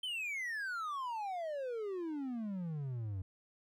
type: exponential sweep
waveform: triangle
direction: down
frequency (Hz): 3136 to 90.9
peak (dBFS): -35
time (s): 0.03-3.22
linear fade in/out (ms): 5
effects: none